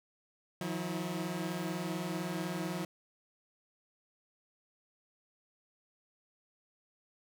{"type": "tone cluster", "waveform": "sawtooth", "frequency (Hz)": [160.1, 180.1, 324.4], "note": ["D#3", "F#3", "E4"], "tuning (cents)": [50, -46, -28], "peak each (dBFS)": [-37, -33, -37], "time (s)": [0.61, 2.85], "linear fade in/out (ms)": 2, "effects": []}